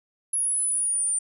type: linear sweep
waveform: sine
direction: down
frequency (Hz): 10548 to 9060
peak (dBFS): -22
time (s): 0.33-1.19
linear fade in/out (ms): 5
effects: none